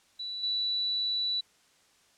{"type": "tone with level steps", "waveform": "sine", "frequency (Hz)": 3951, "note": "B7", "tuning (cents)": 0, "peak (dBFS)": [-34, -27], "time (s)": [0.19, 1.41], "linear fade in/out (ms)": 10, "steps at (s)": 0.43, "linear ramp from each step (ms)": 5, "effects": ["white hiss -64 dBFS RMS until 2.17 s", "low-pass 8000 Hz 12 dB/octave"]}